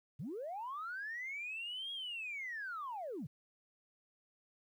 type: linear two-way sweep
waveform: sine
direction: up then down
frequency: 110.4 to 3307 to 110.4 Hz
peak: -39 dBFS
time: 0.19-3.27 s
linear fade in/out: 10 ms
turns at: 1.92 s
effects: tanh soft clip ceiling -36 dBFS + 12-bit